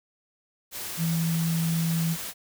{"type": "tone in noise", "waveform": "sine", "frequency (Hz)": 164.9, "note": "E3", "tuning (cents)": 1, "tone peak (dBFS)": -23, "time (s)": [0.97, 2.17], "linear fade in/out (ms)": 50, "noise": "white", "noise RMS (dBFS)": -35, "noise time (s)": [0.71, 2.34], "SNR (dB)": 9, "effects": []}